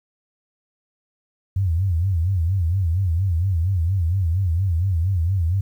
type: tone with vibrato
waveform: sine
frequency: 89.2 Hz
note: F2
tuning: 37 cents sharp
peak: -17 dBFS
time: 1.56-5.61 s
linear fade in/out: 5 ms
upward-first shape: sine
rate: 4.3 Hz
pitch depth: 180 cents each way
effects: 9-bit